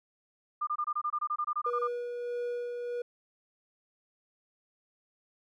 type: tone bursts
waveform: sine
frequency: 1204 Hz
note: D6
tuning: 43 cents sharp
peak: -28 dBFS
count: 15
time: 0.61-1.876 s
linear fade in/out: 10 ms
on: 62 ms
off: 24 ms
type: tone with tremolo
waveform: triangle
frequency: 483.1 Hz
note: B4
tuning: 38 cents flat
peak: -29 dBFS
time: 1.66-3.02 s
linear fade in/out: 5 ms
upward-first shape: sine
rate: 1.6 Hz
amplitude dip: 35%
effects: none